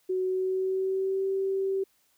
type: tone with pitch glide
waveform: sine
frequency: 371.7 to 386.6 Hz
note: F#4 to G4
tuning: +8 to -24 cents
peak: -25 dBFS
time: 0.09-1.84 s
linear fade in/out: 10 ms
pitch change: +68 cents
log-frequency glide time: 0.23-1.27 s
effects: white hiss -68 dBFS RMS until 2.17 s